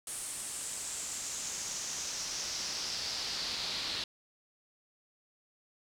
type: noise with band-pass filter sweep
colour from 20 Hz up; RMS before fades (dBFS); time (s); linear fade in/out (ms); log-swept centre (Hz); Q
brown; -38; 0.07-4.04; 2; 9200 to 4100; 3.7
effects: none